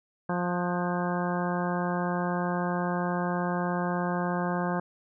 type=harmonic tone with a mistuned harmonic; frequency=176.7 Hz; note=F3; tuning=21 cents sharp; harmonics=1 / 2 / 3 / 4 / 5 / 6 / 7 / 8 / 9; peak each=-29 / -35 / -35 / -35 / -36 / -37 / -40 / -43 / -39 dBFS; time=0.29-4.8 s; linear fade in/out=5 ms; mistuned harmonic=8; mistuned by=+77 cents; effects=none